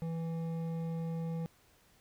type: tone with hard clipping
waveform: triangle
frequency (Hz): 164.81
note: E3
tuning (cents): 0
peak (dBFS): -36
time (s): 0.02-1.46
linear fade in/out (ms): 0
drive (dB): 13
effects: pink hiss -66 dBFS RMS until 2 s